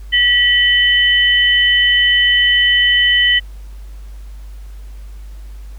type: tone pair together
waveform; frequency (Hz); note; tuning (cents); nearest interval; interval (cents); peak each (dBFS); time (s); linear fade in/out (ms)
sine; 1941 / 3029; B6 / F#7; -31 / +40; minor sixth; 771; -12; 0.12-3.4; 20
effects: added 50 Hz sine -29 dBFS peak until 5.78 s + pink hiss -50 dBFS RMS until 5.78 s